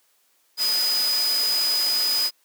sine tone in noise, 4978 Hz, D#8, in tune, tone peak -20 dBFS, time 0.57-2.31 s, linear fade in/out 50 ms, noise white, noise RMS -29 dBFS, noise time 0.57-2.31 s, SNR +6 dB, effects white hiss -64 dBFS RMS until 2.44 s + high-pass 300 Hz 12 dB/octave

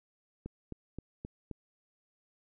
click train, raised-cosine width 3 ms, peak -27 dBFS, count 5, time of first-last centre 0.46-1.513 s, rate 3.8 Hz, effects none

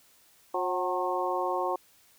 harmonic tone with a mistuned harmonic, 180 Hz, F#3, 47 cents flat, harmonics 2 / 3 / 4 / 5 / 6, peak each -33 / -33 / -33 / -33 / -33 dBFS, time 0.54-1.76 s, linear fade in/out 5 ms, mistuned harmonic 4, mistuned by +62 cents, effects white hiss -61 dBFS RMS until 2.18 s

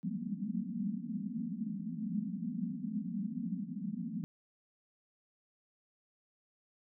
white band-pass noise, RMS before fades -38 dBFS, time 0.03-4.24 s, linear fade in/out 0 ms, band 170 to 250 Hz, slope 96 dB/octave, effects none

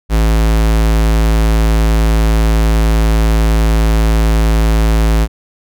square tone, 54.7 Hz, A1, 9 cents flat, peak -9 dBFS, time 0.09-5.28 s, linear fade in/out 50 ms, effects none

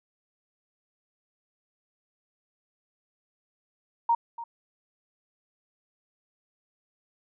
sine tone with echo, 932.3 Hz, A#5, in tune, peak -19 dBFS, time 4.09-4.15 s, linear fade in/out 5 ms, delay 290 ms, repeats 1, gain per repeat -15 dB, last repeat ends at 4.44 s, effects none

